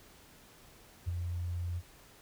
sine tone with ADSR envelope, 87.31 Hz, F2, in tune, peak -28 dBFS, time 1.06-1.82 s, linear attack 26 ms, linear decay 11 ms, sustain -5 dB, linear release 43 ms, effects pink hiss -58 dBFS RMS until 2.21 s

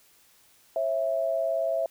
sine tone pair together, 540.8 / 659.3 Hz, C#5 / E5, -43 / 0 cents, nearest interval minor third, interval 343 cents, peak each -30 / -25 dBFS, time 0.76-1.86 s, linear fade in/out 2 ms, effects white hiss -60 dBFS RMS until 1.9 s

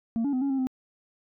sine tone with pitch steps, 228.4 / 283.4 / 255.2 / 277.9 / 268.1 / 258.9 Hz, A#3 / C#4 / C4 / C#4 / C4 / C4, -35 / +38 / -43 / +4 / +42 / -18 cents, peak -21 dBFS, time 0.16-0.67 s, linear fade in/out 0 ms, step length 85 ms, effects tanh soft clip ceiling -23 dBFS

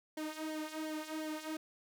sawtooth tone with flanger, 311.1 Hz, D#4, in tune, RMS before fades -41 dBFS, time 0.17-1.57 s, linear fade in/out 5 ms, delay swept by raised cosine 0.76 to 3.16 ms, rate 2.8 Hz, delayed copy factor -0.75, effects none

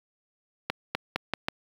accelerating click train, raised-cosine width 0.3 ms, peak -10 dBFS, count 5, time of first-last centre 0.7-1.485 s, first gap 250 ms, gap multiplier 0.84, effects high-pass 80 Hz 12 dB/octave + 7-bit

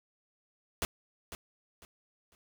pink noise with echo, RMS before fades -32 dBFS, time 0.82-0.85 s, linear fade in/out 0 ms, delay 500 ms, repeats 3, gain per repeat -11 dB, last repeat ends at 2.35 s, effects none

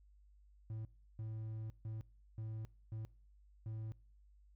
triangle tone bursts at uneven times, 110 Hz, A2, in tune, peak -39 dBFS, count 6, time 0.7-0.85 / 1.19-1.7 / 1.85-2.01 / 2.38-2.65 / 2.92-3.05 / 3.66-3.92 s, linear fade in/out 0 ms, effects noise-tail reverb RT60 0.5 s tail -24 dB re dry + added 50 Hz sine -62 dBFS peak until 4.55 s

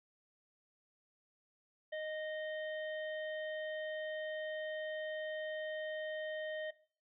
harmonic tone with a mistuned harmonic, 620 Hz, D#5, 6 cents flat, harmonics 1 / 3 / 5 / 6, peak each -39 / -46 / -52 / -62 dBFS, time 1.92-6.71 s, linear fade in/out 10 ms, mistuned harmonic 6, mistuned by -46 cents, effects noise-tail reverb RT60 0.4 s tail -17 dB re dry

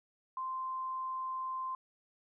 sine tone, 1042 Hz, C6, 7 cents flat, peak -35 dBFS, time 0.37-1.75 s, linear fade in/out 2 ms, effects none

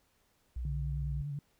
sine tone, 61.1 Hz, B1, 18 cents flat, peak -34 dBFS, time 0.56-1.22 s, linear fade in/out 5 ms
sine tone with vibrato, 143.5 Hz, D3, 40 cents flat, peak -35 dBFS, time 0.65-1.39 s, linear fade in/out 2 ms, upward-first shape sine, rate 9.9 Hz, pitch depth 45 cents each way
effects pink hiss -72 dBFS RMS until 1.59 s

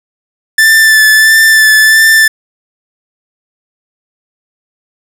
45% pulse tone with vibrato, 1760 Hz, A6, in tune, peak -3 dBFS, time 0.58-2.28 s, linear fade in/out 5 ms, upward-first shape sine, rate 1.5 Hz, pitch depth 20 cents each way, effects none

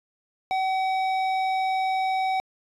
triangle tone with hard clipping, 759 Hz, F#5, 44 cents sharp, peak -24 dBFS, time 0.51-2.4 s, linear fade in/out 0 ms, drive 14 dB, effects resampled to 24000 Hz

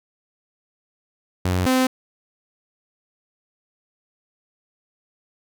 sawtooth tone pair in turn, 91 / 258 Hz, F#2 / C4, -28 / -24 cents, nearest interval octave + tritone, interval 1804 cents, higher second, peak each -15 / -12 dBFS, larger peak second, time 1.45-1.66 / 1.66-1.87 s, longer neither, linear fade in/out 5 ms, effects none

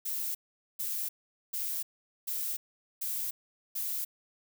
violet noise bursts, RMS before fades -34 dBFS, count 6, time 0.05-4.05 s, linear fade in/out 10 ms, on 300 ms, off 440 ms, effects none

